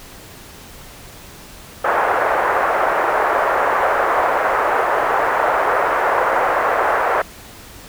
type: band-pass noise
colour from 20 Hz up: pink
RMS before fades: -17 dBFS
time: 1.84-7.22 s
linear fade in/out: 5 ms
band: 500 to 1600 Hz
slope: 24 dB/octave
effects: pink hiss -39 dBFS RMS until 7.88 s